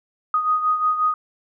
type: beating tone pair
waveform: sine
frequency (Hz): 1244.5 / 1250.1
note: D#6 / D#6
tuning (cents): 0 / +8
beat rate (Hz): 5.6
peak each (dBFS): -18 / -25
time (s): 0.34-1.14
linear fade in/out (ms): 2
effects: none